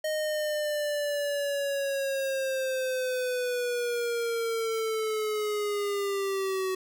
square linear sweep, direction down, 621 to 374.3 Hz, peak -28 dBFS, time 0.04-6.75 s, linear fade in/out 5 ms, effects none

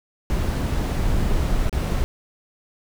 brown noise with dropouts, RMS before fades -21 dBFS, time 0.3-2.04 s, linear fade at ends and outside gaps 0 ms, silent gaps 1.695-1.728 s, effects none

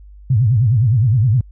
sine tone with vibrato, 116.54 Hz, A#2, in tune, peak -10 dBFS, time 0.3-1.41 s, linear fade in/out 5 ms, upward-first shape sine, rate 9.7 Hz, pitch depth 250 cents each way, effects added 50 Hz sine -37 dBFS peak until 1.51 s

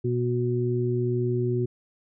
harmonic tone, 122.1 Hz, B2, 19 cents flat, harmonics 1 / 2 / 3, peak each -25 / -32 / -26 dBFS, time 0.04-1.66 s, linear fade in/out 10 ms, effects none

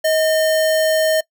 sine tone with sample-and-hold, 632 Hz, D#5, 27 cents sharp, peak -13 dBFS, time 0.04-1.21 s, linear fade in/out 10 ms, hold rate 2450 Hz, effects noise-tail reverb RT60 0.1 s tail -22 dB re dry

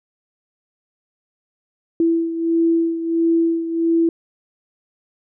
sine beating tone pair, 331.5 / 333 Hz, E4 / E4, +10 / +18 cents, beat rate 1.5 Hz, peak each -16 / -22 dBFS, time 2-4.09 s, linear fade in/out 2 ms, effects none

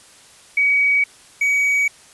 sine / triangle tone pair in turn, 2264 / 2264 Hz, C#7 / C#7, +36 / +36 cents, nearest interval unison, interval 0 cents, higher neither, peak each -13 dBFS, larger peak neither, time 0.57-1.04 / 1.41-1.88 s, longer neither, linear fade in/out 5 ms, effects white hiss -47 dBFS RMS until 2.13 s + resampled to 24000 Hz

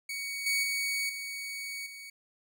sawtooth tone with level steps, 2241 Hz, C#7, 18 cents sharp, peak -31 / -23 / -26 / -33 / -40 dBFS, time 0.09-2.1 s, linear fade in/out 5 ms, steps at 0.46 / 0.63 / 1.09 / 1.86 s, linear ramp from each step 5 ms, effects none

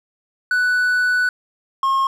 triangle tone pair in turn, 1486 / 1077.6 Hz, F#6 / C#6, +7 / -49 cents, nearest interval tritone, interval 556 cents, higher first, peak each -13 dBFS, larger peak neither, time 0.51-1.29 / 1.83-2.07 s, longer first, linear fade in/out 2 ms, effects none

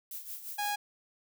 violet noise with tremolo, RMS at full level -40 dBFS, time 0.11-0.75 s, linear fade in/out 2 ms, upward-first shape sine, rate 5.8 Hz, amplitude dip 65%
sawtooth tone, 825 Hz, G#5, 12 cents flat, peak -27 dBFS, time 0.58-0.76 s, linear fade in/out 10 ms
effects none

